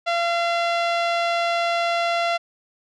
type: tone with low-pass filter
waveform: sawtooth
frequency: 684 Hz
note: F5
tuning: 36 cents flat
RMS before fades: -22 dBFS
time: 0.06-2.38 s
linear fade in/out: 20 ms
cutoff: 3700 Hz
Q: 1.2
effects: none